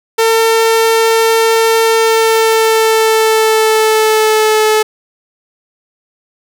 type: tone with pitch glide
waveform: sawtooth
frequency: 451.1 to 432.2 Hz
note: A4 to A4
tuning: +43 to -31 cents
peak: -4 dBFS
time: 0.18-4.83 s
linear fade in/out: 10 ms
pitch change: -74 cents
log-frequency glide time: 1.85-4.64 s
effects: none